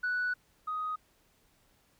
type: tone pair in turn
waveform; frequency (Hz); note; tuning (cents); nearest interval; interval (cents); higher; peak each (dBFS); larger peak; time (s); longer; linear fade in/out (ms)
sine; 1480 / 1250.9; F#6 / D#6; 0 / +9; minor third; 291; first; -27 / -31; first; 0.03-0.34 / 0.67-0.96; first; 10
effects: tanh soft clip ceiling -26 dBFS + pink hiss -68 dBFS RMS until 1.99 s